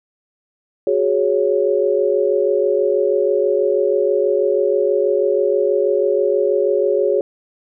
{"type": "chord", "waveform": "sine", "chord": "F# suspended second", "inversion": "none", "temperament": "just", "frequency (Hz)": [370, 416.2, 555], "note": ["F#4", "G#4", "C#5"], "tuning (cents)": [0, 4, 2], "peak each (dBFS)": [-19, -17, -18], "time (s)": [0.87, 7.21], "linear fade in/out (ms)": 2, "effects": []}